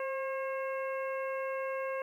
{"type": "harmonic tone with a mistuned harmonic", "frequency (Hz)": 539, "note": "C#5", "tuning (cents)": -49, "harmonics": [1, 2, 3, 4, 5], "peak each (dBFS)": [-34, -40, -44, -46, -48], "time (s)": [0, 2.02], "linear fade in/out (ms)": 2, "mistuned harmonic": 1, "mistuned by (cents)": -28, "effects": ["11-bit"]}